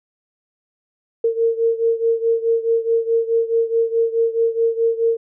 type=beating tone pair; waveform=sine; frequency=456.7 / 461.4 Hz; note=A#4 / A#4; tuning=-36 / -18 cents; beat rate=4.7 Hz; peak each=-17 / -20 dBFS; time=1.24-5.17 s; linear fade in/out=5 ms; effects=none